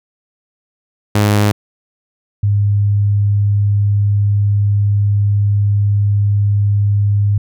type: tone pair in turn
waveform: sawtooth / sine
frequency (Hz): 103.83 / 102.05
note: G#2 / G#2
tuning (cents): 0 / -30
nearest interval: unison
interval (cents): 30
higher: first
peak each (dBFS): -6 / -10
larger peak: first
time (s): 1.15-1.52 / 2.43-7.38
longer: second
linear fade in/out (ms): 5
effects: none